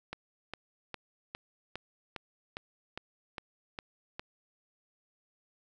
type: click train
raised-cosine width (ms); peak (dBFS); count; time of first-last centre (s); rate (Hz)
0.3; -22; 11; 0.13-4.195; 2.46
effects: none